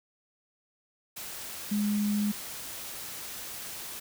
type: tone in noise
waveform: sine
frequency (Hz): 207.3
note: G#3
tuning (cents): -3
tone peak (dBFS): -25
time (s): 1.71-2.32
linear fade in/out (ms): 10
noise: white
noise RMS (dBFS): -40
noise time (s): 1.16-4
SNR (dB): +12
effects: none